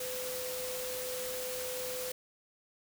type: tone in noise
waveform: sine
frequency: 506 Hz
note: B4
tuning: 42 cents sharp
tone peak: -38 dBFS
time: 0-2.12 s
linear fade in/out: 5 ms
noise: white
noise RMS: -40 dBFS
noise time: 0-2.12 s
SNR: -1 dB
effects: none